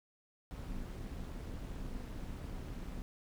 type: noise with amplitude modulation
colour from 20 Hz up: brown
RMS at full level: -40 dBFS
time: 0.51-3.02 s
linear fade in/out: 0 ms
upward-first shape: sine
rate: 219 Hz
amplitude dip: 65%
effects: none